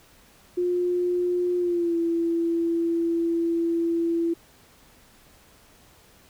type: tone with pitch glide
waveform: sine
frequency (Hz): 355.6 to 335.6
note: F4 to E4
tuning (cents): +31 to +31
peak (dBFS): -21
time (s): 0.57-4.34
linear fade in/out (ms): 10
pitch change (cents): -100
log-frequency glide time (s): 1.58-1.97
effects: pink hiss -55 dBFS RMS until 6.29 s